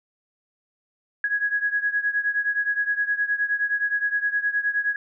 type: beating tone pair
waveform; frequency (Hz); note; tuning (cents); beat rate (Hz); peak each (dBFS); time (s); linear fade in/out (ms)
sine; 1661.2 / 1670.8; G#6 / G#6; 0 / +10; 9.6; -23 / -26; 1.24-4.96; 2
effects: none